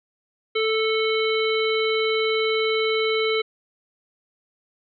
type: harmonic tone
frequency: 440 Hz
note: A4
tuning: in tune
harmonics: 1 / 3 / 5 / 7 / 9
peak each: -21 / -30 / -27 / -30 / -31 dBFS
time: 0.55-3.42 s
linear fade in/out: 10 ms
effects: none